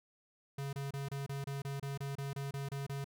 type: tone bursts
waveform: square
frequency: 139 Hz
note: C#3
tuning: 5 cents sharp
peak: -38 dBFS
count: 14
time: 0.58-3.044 s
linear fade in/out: 5 ms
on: 150 ms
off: 28 ms
effects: none